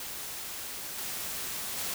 white noise with level steps, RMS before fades -39 / -36 / -34 dBFS, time 0-1.94 s, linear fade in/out 2 ms, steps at 0.98 / 1.77 s, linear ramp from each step 5 ms, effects none

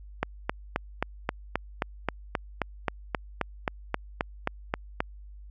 click train, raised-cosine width 0.5 ms, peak -10 dBFS, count 19, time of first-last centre 0.23-5.005 s, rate 3.77 Hz, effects added 50 Hz sine -43 dBFS peak until 5.5 s

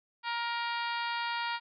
harmonic tone, 470 Hz, A#4, 14 cents sharp, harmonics 2 / 3 / 4 / 5 / 6 / 7 / 8 / 9 / 10, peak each -34 / -38 / -40 / -42 / -44 / -45 / -46 / -47 / -48 dBFS, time 0.23-1.6 s, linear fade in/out 50 ms, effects none

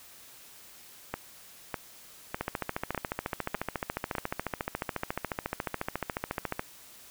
two click trains, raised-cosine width 0.5 ms, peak -16 / -15 dBFS, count 6 / 60, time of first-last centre 1.14-4.152 / 2.41-6.594 s, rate 1.66 / 14.1 Hz, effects white hiss -52 dBFS RMS until 7.1 s

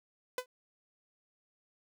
sawtooth tone with exponential decay, 503 Hz, B4, 32 cents sharp, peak -26 dBFS, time 0.38-0.46 s, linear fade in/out 2 ms, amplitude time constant 17 ms, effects none

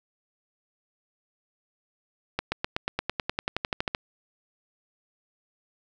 accelerating click train, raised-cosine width 0.3 ms, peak -10 dBFS, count 17, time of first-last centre 2.39-3.949 s, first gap 130 ms, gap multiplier 0.96, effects none

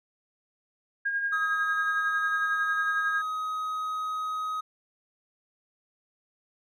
sine tone with tremolo, 1624 Hz, G#6, 39 cents flat, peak -24 dBFS, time 1.05-3.22 s, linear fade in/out 10 ms, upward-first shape sine, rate 11 Hz, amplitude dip 45%
triangle tone, 1261 Hz, D#6, 23 cents sharp, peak -27 dBFS, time 1.32-4.61 s, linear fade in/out 10 ms
effects none

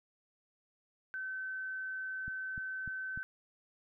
sine tone, 1531 Hz, G6, 41 cents flat, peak -37 dBFS, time 1.14-3.23 s, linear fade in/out 0 ms
click train, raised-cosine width 5 ms, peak -34 dBFS, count 4, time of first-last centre 2.28-3.176 s, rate 3.35 Hz
effects none

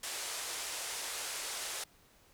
white band-pass noise, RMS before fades -40 dBFS, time 0.03-1.84 s, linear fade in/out 5 ms, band 390 to 10000 Hz, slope 24 dB/octave, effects pink hiss -64 dBFS RMS until 2.33 s

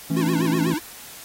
triangle chord, A major, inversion second, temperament just, 165 / 220 / 275 Hz, E3 / A3 / C#4, +2 / 0 / -14 cents, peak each -21 / -26 / -22 dBFS, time 0.1-0.74 s, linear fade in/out 5 ms
square tone with vibrato, 329.6 Hz, E4, in tune, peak -24 dBFS, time 0.16-0.79 s, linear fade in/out 10 ms, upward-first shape sine, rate 8.1 Hz, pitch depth 200 cents each way
effects white hiss -41 dBFS RMS until 1.24 s + AAC 48 kbps

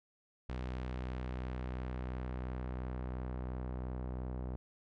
sawtooth tone with low-pass filter sweep, 62.9 Hz, B1, 32 cents sharp, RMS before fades -40 dBFS, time 0.49-4.56 s, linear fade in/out 0 ms, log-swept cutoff 3700 to 840 Hz, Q 0.74, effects none

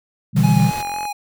sine chord, E minor seventh, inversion second, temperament just, 123.61 / 148.33 / 164.81 / 197.78 Hz, B2 / D3 / E3 / G3, +2 / +18 / 0 / +16 cents, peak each -17 dBFS, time 0.33-0.72 s, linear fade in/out 50 ms
pink noise, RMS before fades -32 dBFS, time 0.36-0.82 s, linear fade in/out 5 ms
square tone with vibrato, 830 Hz, G#5, 1 cent flat, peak -24 dBFS, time 0.43-1.13 s, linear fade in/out 10 ms, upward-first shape sine, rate 3.9 Hz, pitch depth 22 cents each way
click train, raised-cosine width 0.5 ms, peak -18 dBFS, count 21, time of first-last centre 0.6-1.054 s, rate 44.1 Hz
effects none

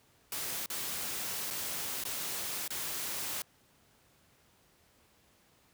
white noise with dropouts, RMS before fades -37 dBFS, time 0.32-3.42 s, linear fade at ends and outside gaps 1 ms, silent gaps 0.66-0.701 / 1.503-1.508 / 2.038-2.052 / 2.678-2.705 s, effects pink hiss -66 dBFS RMS until 5.73 s + high-pass 60 Hz 12 dB/octave

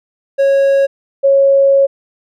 triangle / sine tone pair in turn, 550 / 550 Hz, C#5 / C#5, -14 / -14 cents, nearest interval unison, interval 0 cents, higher neither, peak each -6 dBFS, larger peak neither, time 0.38-0.87 / 1.23-1.87 s, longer second, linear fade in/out 20 ms, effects none

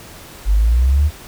sine exponential sweep, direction up, 47.79 to 77.78 Hz, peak -10 dBFS, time 0.45-1.11 s, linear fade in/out 50 ms, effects pink hiss -38 dBFS RMS until 1.27 s

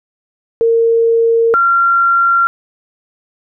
sine tone pair in turn, 459.1 / 1375.7 Hz, A#4 / F6, -26 / -26 cents, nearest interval octave + perfect fifth, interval 1900 cents, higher second, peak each -8 dBFS, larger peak neither, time 0.61-1.54 / 1.54-2.47 s, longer neither, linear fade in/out 0 ms, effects none

